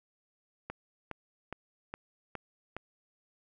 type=click train; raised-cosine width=0.5 ms; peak=-23 dBFS; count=6; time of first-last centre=0.7-2.766 s; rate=2.42 Hz; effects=none